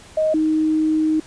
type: tone pair in turn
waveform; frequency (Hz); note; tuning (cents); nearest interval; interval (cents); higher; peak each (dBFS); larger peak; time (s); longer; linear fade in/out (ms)
sine; 625 / 312.5; D#5 / D#4; +8 / +8; octave; 1200; first; -15 / -15; neither; 0.17-0.34 / 0.34-1.2; second; 5
effects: pink hiss -44 dBFS RMS until 1.26 s + resampled to 22050 Hz